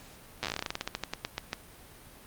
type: slowing click train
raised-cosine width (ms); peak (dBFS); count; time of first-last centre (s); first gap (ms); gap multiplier
0.2; -14; 23; 0.43-1.531; 8; 1.15
effects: pink hiss -52 dBFS RMS until 2.26 s + Opus 48 kbps